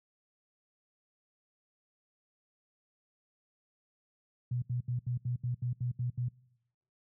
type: tone bursts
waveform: sine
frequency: 122.8 Hz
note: B2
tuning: 9 cents flat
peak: -29 dBFS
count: 10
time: 4.51-6.285 s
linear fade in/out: 5 ms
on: 110 ms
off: 75 ms
effects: noise-tail reverb RT60 0.9 s tail -24 dB re dry + high-pass 80 Hz 12 dB/octave